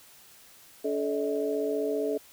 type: tone cluster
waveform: sine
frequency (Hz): 286 / 432.2 / 584 / 639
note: D4 / A4 / D5 / D#5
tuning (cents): -46 / -31 / -10 / +46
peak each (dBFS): -33 / -28 / -37 / -34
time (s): 0.84-2.18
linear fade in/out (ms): 10
effects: white hiss -54 dBFS RMS until 2.32 s